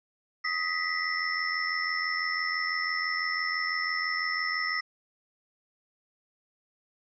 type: tone cluster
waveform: sine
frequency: 1257 / 1944 / 2030 / 5310 Hz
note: D#6 / B6 / B6 / E8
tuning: +17 / -28 / +47 / +12 cents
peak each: -34 / -31 / -33 / -35 dBFS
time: 0.44-4.81 s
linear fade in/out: 10 ms
effects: none